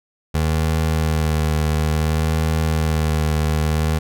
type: tone with vibrato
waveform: 25% pulse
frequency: 78.2 Hz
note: D#2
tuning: 9 cents sharp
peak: -13 dBFS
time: 0.34-3.99 s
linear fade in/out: 10 ms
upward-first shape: sine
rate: 0.57 Hz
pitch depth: 28 cents each way
effects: none